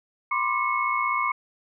sine tone cluster, 1002 / 1062 / 1178 / 2193 Hz, B5 / C6 / D6 / C#7, +25 / +25 / +5 / -19 cents, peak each -31 / -27 / -27 / -27 dBFS, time 0.31-1.32 s, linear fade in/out 5 ms, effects none

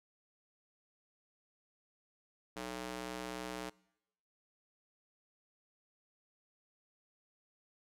square tone with high-pass filter, 61.7 Hz, B1, 1 cent flat, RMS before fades -43 dBFS, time 2.56-3.7 s, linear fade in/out 10 ms, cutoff 300 Hz, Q 0.64, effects noise-tail reverb RT60 0.9 s tail -24 dB re dry + low-pass 12000 Hz 12 dB/octave

